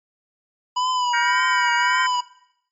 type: tone with vibrato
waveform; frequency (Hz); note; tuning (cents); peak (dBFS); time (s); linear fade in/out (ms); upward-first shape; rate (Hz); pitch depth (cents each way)
square; 987.8; B5; 0; -20; 0.76-2.21; 10; triangle; 1.8; 60
type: chord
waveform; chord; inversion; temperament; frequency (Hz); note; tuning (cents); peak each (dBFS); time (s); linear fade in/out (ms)
sine; G half-diminished seventh; third; just; 1411.2 / 1568 / 1881.6 / 2258; F6 / G6 / Bb6 / Db7; +18 / 0 / +16 / +31; -26 / -24 / -25 / -27; 1.13-2.07; 10
effects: noise-tail reverb RT60 0.8 s tail -21 dB re dry + MP3 32 kbps